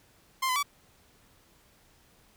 sawtooth tone with pitch steps, 1051 / 1014 / 1145 Hz, C6 / B5 / D6, +7 / +45 / -44 cents, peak -22 dBFS, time 0.42-0.63 s, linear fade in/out 10 ms, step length 70 ms, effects pink hiss -62 dBFS RMS until 2.36 s

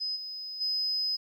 sine tone with level steps, 5040 Hz, D#8, 21 cents sharp, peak -29 / -36 / -26 dBFS, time 0-1.17 s, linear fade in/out 20 ms, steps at 0.15 / 0.6 s, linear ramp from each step 20 ms, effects tanh soft clip ceiling -22 dBFS + 11-bit

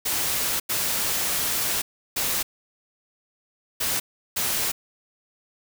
white noise bursts at uneven times, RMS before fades -25 dBFS, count 5, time 0.05-0.6 / 0.69-1.82 / 2.16-2.43 / 3.8-4 / 4.36-4.72 s, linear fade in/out 10 ms, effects none

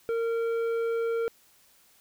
sine tone with tanh clipping, 460 Hz, A#4, 23 cents flat, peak -27 dBFS, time 0.09-1.28 s, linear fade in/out 0 ms, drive 9 dB, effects white hiss -61 dBFS RMS until 2 s

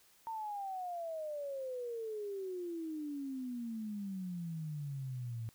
sine exponential sweep, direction down, 914 to 111 Hz, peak -38 dBFS, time 0.27-5.49 s, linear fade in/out 0 ms, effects white hiss -66 dBFS RMS until 5.54 s

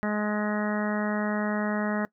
harmonic tone, 210 Hz, G#3, 19 cents sharp, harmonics 1 / 2 / 3 / 4 / 5 / 6 / 7 / 8 / 9, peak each -27 / -36 / -33 / -38 / -40 / -38 / -39 / -39 / -38 dBFS, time 0.03-2.05 s, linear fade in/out 0 ms, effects noise-tail reverb RT60 0.1 s tail -21 dB re dry

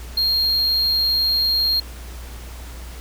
triangle tone, 4226 Hz, C8, 16 cents sharp, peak -15 dBFS, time 0.17-1.8 s, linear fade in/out 5 ms, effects added 60 Hz sine -33 dBFS peak until 3 s + pink hiss -41 dBFS RMS until 3 s

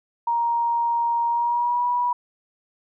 sine tone with pitch glide, 938 to 973.3 Hz, A#5 to B5, +11 to -26 cents, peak -19 dBFS, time 0.27-2.13 s, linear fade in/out 5 ms, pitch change +63 cents, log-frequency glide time 1.28-1.86 s, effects none

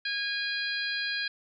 harmonic tone with a mistuned harmonic, 820 Hz, G#5, 22 cents flat, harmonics 2 / 3 / 4 / 5 / 6, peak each -32 / -37 / -38 / -35 / -39 dBFS, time 0.05-1.28 s, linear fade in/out 5 ms, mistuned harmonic 6, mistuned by -40 cents, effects none

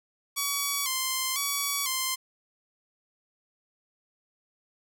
5% pulse tone with vibrato, 1088 Hz, C#6, 33 cents flat, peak -15 dBFS, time 0.36-2.16 s, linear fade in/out 20 ms, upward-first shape square, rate 1 Hz, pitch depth 71 cents each way, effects none

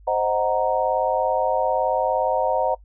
sine chord, C half-diminished seventh, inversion none, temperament equal, 523.3 / 622.3 / 740 / 932.3 Hz, C5 / Eb5 / Gb5 / Bb5, 0 / 0 / 0 / 0 cents, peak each -24 dBFS, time 0.07-2.75 s, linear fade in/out 10 ms, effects noise-tail reverb RT60 0.1 s tail -22 dB re dry + added 50 Hz sine -45 dBFS peak until 2.84 s

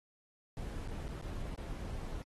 brown noise with dropouts, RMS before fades -41 dBFS, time 0.57-2.22 s, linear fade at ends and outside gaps 0 ms, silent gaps 0.875-0.884 / 1.08-1.087 / 1.213-1.224 / 1.552-1.578 s, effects AAC 32 kbps

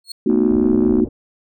35% pulse tone with exponential growth, 4315 Hz, C#8, 47 cents flat, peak -22 dBFS, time 0.04-0.12 s, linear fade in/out 5 ms, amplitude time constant 16 ms
sine chord, B dominant seventh, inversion third, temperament just, 222.2 / 246.9 / 308.7 / 370.4 Hz, A3 / B3 / D#4 / F#4, +17 / 0 / -14 / +2 cents, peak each -18 dBFS, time 0.26-1.05 s, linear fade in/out 5 ms
click train, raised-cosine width 1 ms, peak -20 dBFS, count 48, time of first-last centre 0.3-0.999 s, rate 67.2 Hz
pink low-pass noise, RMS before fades -30 dBFS, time 0.5-1.09 s, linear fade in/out 10 ms, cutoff 540 Hz, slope 24 dB/octave
effects none

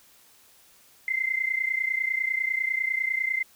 sine tone pair together, 2063 / 2093 Hz, C7 / C7, -25 / 0 cents, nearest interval unison, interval 25 cents, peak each -27 dBFS, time 1.08-3.43 s, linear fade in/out 2 ms, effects white hiss -57 dBFS RMS until 3.55 s

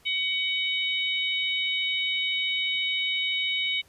harmonic tone, 751 Hz, F#5, 26 cents sharp, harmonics 3 / 4 / 5, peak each -28 / -29 / -30 dBFS, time 0.05-3.82 s, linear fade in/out 20 ms, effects pink hiss -59 dBFS RMS until 3.88 s + resampled to 32000 Hz

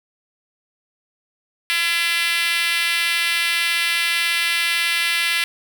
5% pulse tone with high-pass filter, 338.2 Hz, E4, 44 cents sharp, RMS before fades -20 dBFS, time 1.7-5.44 s, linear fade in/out 0 ms, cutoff 2100 Hz, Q 1.7, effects none

